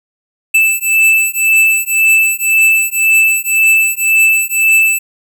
square beating tone pair, 2637 / 2638.9 Hz, E7 / E7, 0 / +1 cents, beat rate 1.9 Hz, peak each -12 dBFS, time 0.54-4.99 s, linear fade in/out 10 ms, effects none

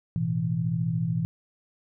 sine chord, A suspended second, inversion none, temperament just, 110 / 123.75 / 165 Hz, A2 / B2 / E3, 0 / +4 / +2 cents, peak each -32 / -29 / -26 dBFS, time 0.16-1.25 s, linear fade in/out 0 ms, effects none

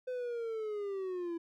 triangle linear sweep, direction down, 510 to 332.2 Hz, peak -33 dBFS, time 0.07-1.38 s, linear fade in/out 10 ms, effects none

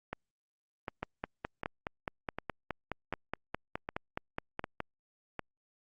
two click trains, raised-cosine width 0.5 ms, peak -21 / -19 dBFS, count 8 / 19, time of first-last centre 0.13-5.393 / 1.03-4.804 s, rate 1.33 / 4.77 Hz, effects Opus 48 kbps

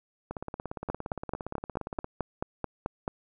two click trains, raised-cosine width 1 ms, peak -21 / -16 dBFS, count 31 / 11, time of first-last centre 0.31-2.044 / 0.9-3.079 s, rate 17.3 / 4.59 Hz, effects none

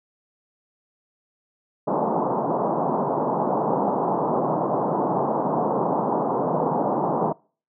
white band-pass noise, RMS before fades -23 dBFS, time 1.87-7.33 s, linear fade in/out 10 ms, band 140 to 1000 Hz, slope 48 dB/octave, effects noise-tail reverb RT60 0.4 s tail -25 dB re dry

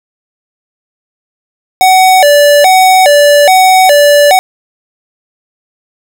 square tone with vibrato, 660 Hz, E5, 2 cents sharp, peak -3 dBFS, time 1.81-4.39 s, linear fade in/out 0 ms, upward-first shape square, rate 1.2 Hz, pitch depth 220 cents each way, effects none

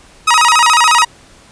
sawtooth tone with vibrato, 1099 Hz, C#6, 15 cents flat, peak -3 dBFS, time 0.27-1.05 s, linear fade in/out 10 ms, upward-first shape square, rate 14 Hz, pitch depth 250 cents each way, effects pink hiss -43 dBFS RMS until 1.51 s + resampled to 22050 Hz

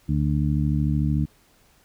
harmonic tone, 73.42 Hz, D2, in tune, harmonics 1 / 2 / 3 / 4, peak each -25 / -22 / -27 / -29 dBFS, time 0.08-1.26 s, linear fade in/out 20 ms, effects pink hiss -59 dBFS RMS until 1.84 s

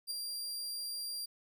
sawtooth tone with ADSR envelope, 4758 Hz, D8, 22 cents sharp, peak -31 dBFS, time 0.07-1.26 s, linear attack 37 ms, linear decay 10 ms, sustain -4 dB, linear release 12 ms, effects none

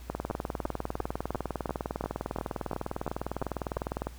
two click trains, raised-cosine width 1 ms, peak -17 / -17 dBFS, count 11 / 80, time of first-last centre 0.31-3.77 / 0.1-4.07 s, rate 2.89 / 19.9 Hz, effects added 60 Hz sine -44 dBFS peak until 4.18 s + pink hiss -54 dBFS RMS until 4.18 s

